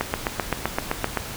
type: click train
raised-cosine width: 0.5 ms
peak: -6 dBFS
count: 10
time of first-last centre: 0.01-1.173 s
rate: 7.74 Hz
effects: pink hiss -34 dBFS RMS until 1.36 s